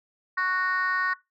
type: chord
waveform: sine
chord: F# major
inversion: second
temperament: just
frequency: 1110 / 1480 / 1850 Hz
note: C#6 / F#6 / A#6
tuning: +2 / 0 / -14 cents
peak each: -26 / -26 / -26 dBFS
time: 0.37-1.14 s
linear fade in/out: 10 ms
effects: noise-tail reverb RT60 0.2 s tail -19 dB re dry + tanh soft clip ceiling -17 dBFS